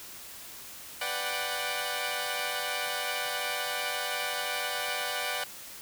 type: chord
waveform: 10% pulse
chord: G major seventh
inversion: first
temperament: equal with one note detuned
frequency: 493.9 / 587.3 / 737 / 784 Hz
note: B4 / D5 / F#5 / G5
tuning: 0 / 0 / -7 / 0 cents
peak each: -30 / -27 / -27 / -29 dBFS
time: 1.01-5.44 s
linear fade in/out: 5 ms
effects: white hiss -45 dBFS RMS until 5.81 s